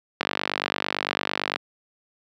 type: click train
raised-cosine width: 0.3 ms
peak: -6 dBFS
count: 67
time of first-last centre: 0.21-1.56 s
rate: 48.9 Hz
effects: high-pass 200 Hz 12 dB/octave